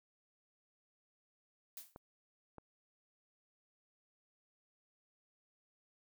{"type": "noise with exponential decay", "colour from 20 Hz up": "blue", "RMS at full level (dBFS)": -45, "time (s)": [1.77, 1.98], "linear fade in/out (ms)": 1, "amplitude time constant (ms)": 45}
{"type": "clicks", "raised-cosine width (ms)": 1, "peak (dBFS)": -36, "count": 2, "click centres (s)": [1.961, 2.583]}
{"effects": []}